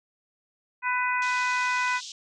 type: harmonic tone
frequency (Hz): 498.3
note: B4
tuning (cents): +15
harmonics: 2 / 3 / 4 / 5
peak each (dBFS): -27 / -29 / -30 / -31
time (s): 0.82-2.01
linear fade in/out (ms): 50
type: band-pass noise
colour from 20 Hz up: pink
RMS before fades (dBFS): -40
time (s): 1.22-2.12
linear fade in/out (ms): 2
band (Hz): 3100 to 7100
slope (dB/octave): 48
effects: none